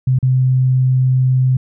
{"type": "tone with dropouts", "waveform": "sine", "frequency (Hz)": 129.1, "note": "C3", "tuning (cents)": -23, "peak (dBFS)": -10, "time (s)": [0.07, 1.57], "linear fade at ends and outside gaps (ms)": 5, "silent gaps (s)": [0.188, 0.227], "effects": []}